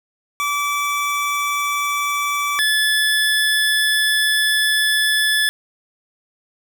25% pulse tone pair in turn, 1156 / 1725.6 Hz, D6 / A6, -28 / -34 cents, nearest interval perfect fifth, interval 694 cents, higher second, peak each -15 / -11 dBFS, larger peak second, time 0.4-2.59 / 2.59-5.49 s, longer second, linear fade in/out 0 ms, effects none

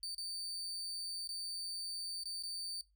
35% pulse tone with dropouts, 4589 Hz, D8, 41 cents flat, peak -38 dBFS, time 0.03-2.81 s, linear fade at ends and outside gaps 1 ms, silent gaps 0.147-0.18 / 1.274-1.29 / 2.235-2.256 / 2.425-2.435 s, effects noise-tail reverb RT60 0.2 s tail -17 dB re dry + added 50 Hz sine -70 dBFS peak until 2.95 s

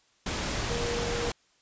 sine tone in noise, 473.7 Hz, A#4, 28 cents sharp, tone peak -32 dBFS, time 0.7-1.3 s, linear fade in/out 5 ms, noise pink, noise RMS -31 dBFS, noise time 0.26-1.32 s, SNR -4 dB, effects white hiss -66 dBFS RMS until 1.61 s + resampled to 16000 Hz

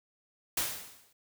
white noise with exponential decay, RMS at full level -28 dBFS, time 0.57-1.13 s, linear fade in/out 5 ms, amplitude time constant 120 ms, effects none

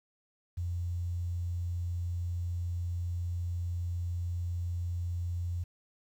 sine tone with quantisation, 87.31 Hz, F2, in tune, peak -31 dBFS, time 0.57-5.64 s, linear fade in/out 10 ms, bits 10, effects none

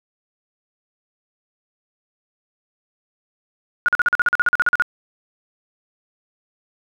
sine tone bursts, 1443 Hz, F#6, 44 cents flat, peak -12 dBFS, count 15, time 3.86-4.822 s, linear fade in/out 0 ms, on 24 ms, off 43 ms, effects none

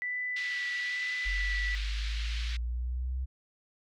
sine tone with vibrato, 1975.5 Hz, B6, in tune, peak -31 dBFS, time 0.02-1.75 s, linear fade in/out 0 ms, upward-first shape sine, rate 1.1 Hz, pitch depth 15 cents each way
white band-pass noise, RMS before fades -42 dBFS, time 0.36-2.57 s, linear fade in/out 5 ms, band 1700 to 4200 Hz, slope 24 dB/octave
sine linear sweep, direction up, 46.09 to 65 Hz, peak -30 dBFS, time 1.25-3.26 s, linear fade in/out 20 ms
effects none

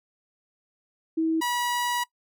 sine / sawtooth tone pair in turn, 322.7 / 969 Hz, E4 / B5, -37 / -33 cents, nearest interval octave + perfect fifth, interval 1904 cents, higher second, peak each -21 dBFS, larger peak neither, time 1.17-1.41 / 1.41-2.04 s, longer second, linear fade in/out 10 ms, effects noise-tail reverb RT60 0.1 s tail -22 dB re dry

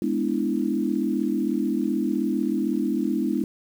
sine chord, E dominant seventh, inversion first, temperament equal, 207.7 / 246.9 / 293.7 / 329.6 Hz, G#3 / B3 / D4 / E4, 0 / 0 / 0 / 0 cents, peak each -27 dBFS, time 0.02-3.44 s, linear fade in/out 2 ms, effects 8-bit

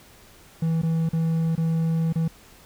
triangle tone with dropouts, 163.1 Hz, E3, 18 cents flat, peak -18 dBFS, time 0.62-2.28 s, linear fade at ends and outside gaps 5 ms, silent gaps 0.818-0.831 / 1.091-1.131 / 1.554-1.577 / 2.127-2.156 s, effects pink hiss -51 dBFS RMS until 2.65 s

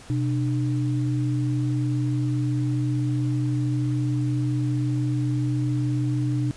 sine tone pair together, 126 / 299.7 Hz, B2 / D4, +35 / +35 cents, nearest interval octave + minor third, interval 1500 cents, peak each -22 / -27 dBFS, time 0.1-6.51 s, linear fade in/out 0 ms, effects pink hiss -46 dBFS RMS until 6.56 s + resampled to 22050 Hz

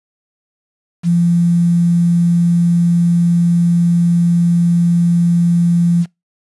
sine tone with quantisation, 171.8 Hz, F3, 28 cents flat, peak -9 dBFS, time 1.03-6.06 s, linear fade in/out 50 ms, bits 6, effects noise-tail reverb RT60 0.2 s tail -24 dB re dry + resampled to 24000 Hz

